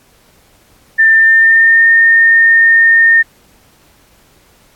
sine tone with pitch glide, 1789 to 1826.6 Hz, A6 to A#6, +28 to -36 cents, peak -4 dBFS, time 0.98-3.23 s, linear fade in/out 20 ms, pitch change +36 cents, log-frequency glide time 1.1-1.88 s, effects pink hiss -49 dBFS RMS until 4.75 s + AAC 64 kbps

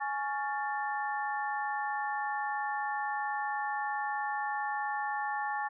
harmonic tone with a mistuned harmonic, 278.7 Hz, C#4, 9 cents sharp, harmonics 3 / 4 / 5 / 6, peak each -33 / -39 / -44 / -37 dBFS, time 0-5.69 s, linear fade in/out 20 ms, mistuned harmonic 6, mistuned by +100 cents, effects none

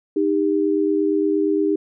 sine tone pair together, 310 / 398.6 Hz, D#4 / G4, -6 / +29 cents, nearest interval major third, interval 435 cents, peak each -19 dBFS, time 0.16-1.76 s, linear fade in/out 5 ms, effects none

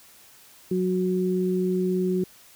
sine tone pair together, 183.75 / 367.5 Hz, F#3 / F#4, -12 / -12 cents, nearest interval octave, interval 1200 cents, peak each -24 dBFS, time 0.71-2.24 s, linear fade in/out 5 ms, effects white hiss -52 dBFS RMS until 2.55 s

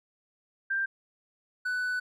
sine / triangle tone pair in turn, 1581 / 1492.3 Hz, G6 / F#6, +14 / +14 cents, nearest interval minor second, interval 100 cents, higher first, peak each -26 / -26 dBFS, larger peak neither, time 0.7-0.86 / 1.65-2 s, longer second, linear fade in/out 10 ms, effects none

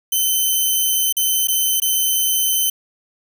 5% pulse tone with dropouts, 3063 Hz, G7, 41 cents flat, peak -7 dBFS, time 0.12-2.7 s, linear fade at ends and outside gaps 5 ms, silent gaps 1.126-1.167 / 1.473-1.483 / 1.801-1.819 s, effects none

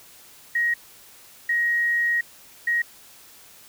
sine tone bursts at uneven times, 1887 Hz, A#6, 21 cents sharp, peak -19 dBFS, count 3, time 0.55-0.74 / 1.49-2.21 / 2.67-2.82 s, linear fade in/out 5 ms, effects white hiss -49 dBFS RMS until 3.68 s

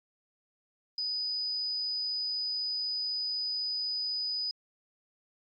sine tone, 4978 Hz, D#8, in tune, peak -29 dBFS, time 0.98-4.51 s, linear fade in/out 2 ms, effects tanh soft clip ceiling -27 dBFS + AAC 32 kbps

